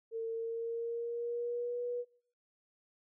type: tone with pitch glide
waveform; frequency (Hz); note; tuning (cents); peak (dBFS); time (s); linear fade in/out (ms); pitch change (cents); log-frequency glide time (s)
sine; 453.2 to 485.7; A#4 to B4; -49 to -29; -34; 0.11-2.05; 50; +120; 0.28-1.82
effects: noise-tail reverb RT60 0.5 s tail -20 dB re dry